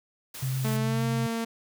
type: noise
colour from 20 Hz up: white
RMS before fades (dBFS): -40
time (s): 0.34-0.77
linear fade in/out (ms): 5
type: tone with vibrato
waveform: sine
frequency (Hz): 131.1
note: C3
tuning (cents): +4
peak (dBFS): -26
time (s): 0.42-1.27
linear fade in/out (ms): 10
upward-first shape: sine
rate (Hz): 8.6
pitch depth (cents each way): 17
type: tone with pitch glide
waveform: sawtooth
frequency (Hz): 218.4 to 228.5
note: A3 to A#3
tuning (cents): -13 to -34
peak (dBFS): -24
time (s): 0.64-1.45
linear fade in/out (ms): 10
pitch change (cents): +79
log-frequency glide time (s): 0.79-1.05
effects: none